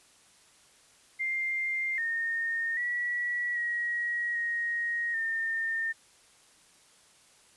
sine tone with pitch steps, 2102 / 1836 / 1936 / 1902 / 1878 / 1814 Hz, C7 / A#6 / B6 / A#6 / A#6 / A#6, +7 / -27 / -35 / +34 / +12 / -48 cents, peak -28 dBFS, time 1.19-5.93 s, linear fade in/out 20 ms, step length 790 ms, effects white hiss -60 dBFS RMS until 7.56 s + resampled to 24000 Hz

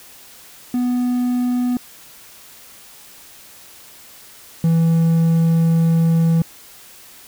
triangle tone pair in turn, 246.9 / 164.79 Hz, B3 / E3, 0 / 0 cents, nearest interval perfect fifth, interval 700 cents, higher first, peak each -14 / -10 dBFS, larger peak second, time 0.74-1.77 / 4.64-6.42 s, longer second, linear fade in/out 2 ms, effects white hiss -43 dBFS RMS until 7.27 s

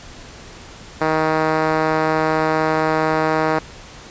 5% pulse tone with band-pass filter, 157.4 Hz, D#3, 20 cents sharp, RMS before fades -18 dBFS, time 1.01-3.59 s, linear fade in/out 2 ms, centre 500 Hz, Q 0.57, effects pink hiss -39 dBFS RMS until 4.1 s + resampled to 16000 Hz

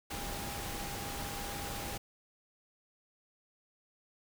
sine tone in noise, 806 Hz, G5, 48 cents sharp, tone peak -46 dBFS, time 0.1-1.98 s, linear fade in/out 10 ms, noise pink, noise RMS -40 dBFS, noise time 0.1-1.98 s, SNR -9 dB, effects none

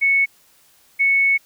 sine tone pair in turn, 2210 / 2210 Hz, C#7 / C#7, -6 / -6 cents, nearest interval unison, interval 0 cents, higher neither, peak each -13 dBFS, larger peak neither, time 0.01-0.26 / 0.99-1.38 s, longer second, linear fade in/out 20 ms, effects white hiss -55 dBFS RMS until 1.45 s

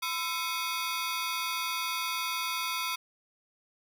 15% pulse ring-modulated tone, 1174.7 Hz, D6, in tune, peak -21 dBFS, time 0.02-2.96 s, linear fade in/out 10 ms, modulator 160 Hz, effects none

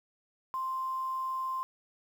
sine tone with quantisation, 1046.5 Hz, C6, in tune, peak -31 dBFS, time 0.54-1.63 s, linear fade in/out 0 ms, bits 9, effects none

